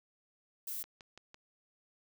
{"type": "noise", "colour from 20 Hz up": "violet", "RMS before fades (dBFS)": -40, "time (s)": [0.67, 0.83], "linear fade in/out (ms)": 5}
{"type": "click train", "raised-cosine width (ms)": 0.2, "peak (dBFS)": -34, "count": 4, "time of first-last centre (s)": [0.84, 1.344], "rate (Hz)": 5.95}
{"effects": []}